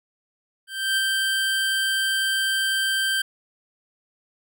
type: tone with ADSR envelope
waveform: 25% pulse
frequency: 1566 Hz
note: G6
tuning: 2 cents flat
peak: -15 dBFS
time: 0.67-3.22 s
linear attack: 300 ms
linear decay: 27 ms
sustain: -2 dB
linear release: 6 ms
effects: none